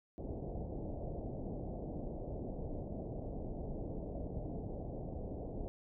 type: low-pass noise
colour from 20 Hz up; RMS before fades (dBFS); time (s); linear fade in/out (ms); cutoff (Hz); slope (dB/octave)
pink; -42; 0.18-5.68; 0; 710; 48
effects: none